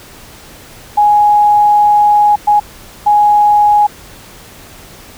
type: tone bursts at uneven times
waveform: sine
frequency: 832 Hz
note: G#5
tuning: 3 cents sharp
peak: -5 dBFS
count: 3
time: 0.97-2.36 / 2.47-2.6 / 3.06-3.87 s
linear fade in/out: 10 ms
effects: pink hiss -36 dBFS RMS until 5.17 s